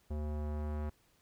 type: tone with low-pass filter sweep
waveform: square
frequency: 75.1 Hz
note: D2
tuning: 39 cents sharp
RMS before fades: -37 dBFS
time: 0.1-0.9 s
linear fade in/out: 10 ms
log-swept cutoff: 650 to 1300 Hz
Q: 0.9
effects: pink hiss -70 dBFS RMS until 1.21 s